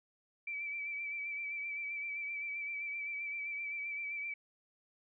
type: tone with vibrato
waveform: sine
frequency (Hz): 2318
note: D7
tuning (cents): -23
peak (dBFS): -37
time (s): 0.47-4.34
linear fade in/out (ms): 5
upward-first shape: sine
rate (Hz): 7.7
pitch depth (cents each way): 33
effects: none